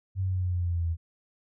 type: linear sweep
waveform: sine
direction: down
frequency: 96 to 81.9 Hz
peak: -25 dBFS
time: 0.15-0.97 s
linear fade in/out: 50 ms
effects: none